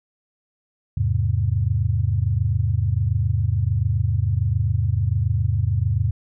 sine chord, E augmented, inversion none, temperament equal, 82.41 / 103.83 / 130.81 Hz, E2 / G#2 / B#2, 0 / 0 / 0 cents, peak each -23 / -20 / -24 dBFS, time 0.97-6.11 s, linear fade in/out 5 ms, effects none

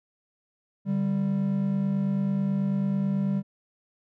triangle tone pair together, 146.83 / 196 Hz, D3 / G3, 0 / 0 cents, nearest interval perfect fourth, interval 500 cents, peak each -28 / -22 dBFS, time 0.85-3.43 s, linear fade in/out 50 ms, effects none

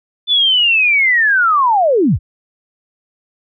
sine linear sweep, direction down, 3520 to 40.85 Hz, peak -9 dBFS, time 0.27-2.19 s, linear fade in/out 50 ms, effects none

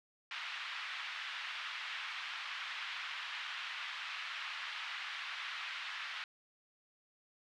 white band-pass noise, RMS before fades -43 dBFS, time 0.31-6.24 s, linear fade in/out 2 ms, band 1100 to 3300 Hz, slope 24 dB/octave, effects none

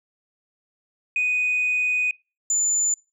sine tone pair in turn, 2489 / 7040 Hz, D#7 / A8, 0 / 0 cents, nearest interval octave + tritone, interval 1800 cents, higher second, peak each -18 / -17 dBFS, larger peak second, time 1.16-2.11 / 2.5-2.94 s, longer first, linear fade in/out 2 ms, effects noise-tail reverb RT60 0.3 s tail -25 dB re dry + tanh soft clip ceiling -16 dBFS

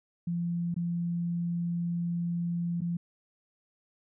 sine tone with dropouts, 171.8 Hz, F3, 28 cents flat, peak -28 dBFS, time 0.27-2.97 s, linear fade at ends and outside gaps 5 ms, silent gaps 0.743-0.763 / 2.807-2.816 s, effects none

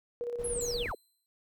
sine tone with tremolo, 478.5 Hz, A#4, 45 cents sharp, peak -31 dBFS, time 0.21-0.86 s, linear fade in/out 0 ms, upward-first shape square, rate 17 Hz, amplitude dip 45%
brown noise, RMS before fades -42 dBFS, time 0.39-0.92 s, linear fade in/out 5 ms
sine linear sweep, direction down, 11050 to 314.4 Hz, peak -34 dBFS, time 0.44-0.95 s, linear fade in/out 5 ms
10% pulse tone with exponential decay, 4078 Hz, C8, 45 cents flat, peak -34 dBFS, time 0.61-1.26 s, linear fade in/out 0 ms, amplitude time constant 140 ms
effects none

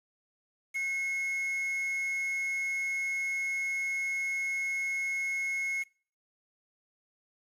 triangle tone with quantisation, 2173 Hz, C#7, 35 cents flat, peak -28 dBFS, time 0.74-5.84 s, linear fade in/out 20 ms, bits 8, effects noise-tail reverb RT60 0.4 s tail -22 dB re dry + resampled to 32000 Hz

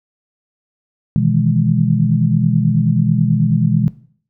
sine chord, E major seventh, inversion second, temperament equal, 123.47 / 155.56 / 164.81 / 207.7 Hz, B2 / D#3 / E3 / G#3, 0 / 0 / 0 / 0 cents, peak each -17 dBFS, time 1.16-3.88 s, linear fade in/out 0 ms, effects noise-tail reverb RT60 0.5 s tail -17 dB re dry

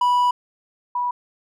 triangle / sine tone pair in turn, 982 / 978.3 Hz, B5 / B5, -10 / -17 cents, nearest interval unison, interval 7 cents, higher first, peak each -13 / -20 dBFS, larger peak first, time 0.01-0.31 / 0.95-1.11 s, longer first, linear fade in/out 5 ms, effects none

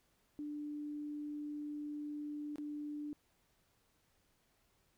sine tone with dropouts, 295.8 Hz, D4, 13 cents sharp, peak -40 dBFS, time 0.39-3.13 s, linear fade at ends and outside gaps 0 ms, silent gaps 2.558-2.583 s, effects pink hiss -75 dBFS RMS until 4.97 s

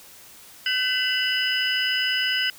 sine tone cluster, 1523 / 2010 / 2690 / 2956 / 5010 Hz, F#6 / B6 / E7 / F#7 / D#8, +50 / +30 / +34 / -2 / +11 cents, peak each -26 / -30 / -32 / -24 / -30 dBFS, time 0.66-2.5 s, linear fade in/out 2 ms, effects white hiss -47 dBFS RMS until 2.58 s

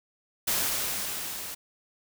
white noise with level ramp, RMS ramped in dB -26 to -38 dBFS, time 0.47-1.55 s, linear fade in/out 10 ms, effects none

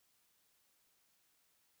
silence, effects white hiss -75 dBFS RMS until 1.8 s

